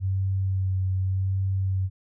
sine tone with vibrato, 95 Hz, F#2, 46 cents sharp, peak -22 dBFS, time 0-1.9 s, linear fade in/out 50 ms, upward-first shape sine, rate 0.86 Hz, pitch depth 19 cents each way, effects none

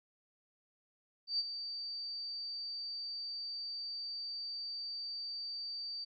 sine tone with ADSR envelope, 4628 Hz, D8, 26 cents flat, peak -29 dBFS, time 1.27-6.05 s, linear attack 120 ms, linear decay 34 ms, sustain -10 dB, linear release 16 ms, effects none

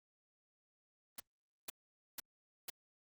white noise bursts, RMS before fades -43 dBFS, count 4, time 1.18-2.7 s, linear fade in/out 5 ms, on 20 ms, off 480 ms, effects Opus 24 kbps

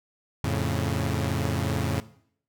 sawtooth chord, F augmented, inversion none, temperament equal, 87.31 / 110 / 138.59 Hz, F2 / A2 / C#3, 0 / 0 / 0 cents, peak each -25 dBFS, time 0.44-2 s, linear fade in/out 0 ms, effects noise-tail reverb RT60 0.6 s tail -17 dB re dry

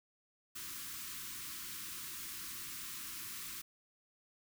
white band-stop noise, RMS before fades -45 dBFS, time 0.55-3.62 s, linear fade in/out 10 ms, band 380 to 1000 Hz, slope 96 dB/octave, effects none

